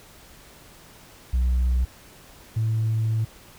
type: tone pair in turn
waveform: sine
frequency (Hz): 62.3 / 111.01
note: B1 / A2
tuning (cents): +16 / +16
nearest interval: minor seventh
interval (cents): 1000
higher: second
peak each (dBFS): -16 / -19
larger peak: first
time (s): 1.33-1.85 / 2.56-3.25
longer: second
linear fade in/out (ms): 10
effects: tanh soft clip ceiling -17 dBFS + pink hiss -49 dBFS RMS until 3.58 s